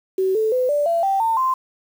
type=tone with pitch steps; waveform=sine; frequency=379 / 437.9 / 505.9 / 584.5 / 675.3 / 780.2 / 901.4 / 1041.5 Hz; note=F#4 / A4 / B4 / D5 / E5 / G5 / A5 / C6; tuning=+42 / -8 / +42 / -8 / +42 / -8 / +42 / -8 cents; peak=-16 dBFS; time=0.18-1.54 s; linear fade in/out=5 ms; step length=170 ms; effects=7-bit